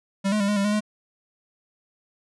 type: tone with pitch steps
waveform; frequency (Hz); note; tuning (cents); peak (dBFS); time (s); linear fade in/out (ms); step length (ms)
square; 196 / 212.3 / 199.4 / 207.8 / 198.3 / 208.1 / 211.7; G3 / G#3 / G3 / G#3 / G3 / G#3 / G#3; 0 / +38 / +30 / +1 / +20 / +4 / +33; -21; 0.24-0.807; 20; 81
effects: resampled to 24000 Hz